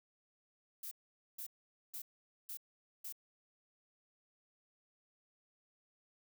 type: noise bursts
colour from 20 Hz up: violet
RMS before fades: -45 dBFS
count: 5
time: 0.83-3.125 s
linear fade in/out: 5 ms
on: 83 ms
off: 470 ms
effects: none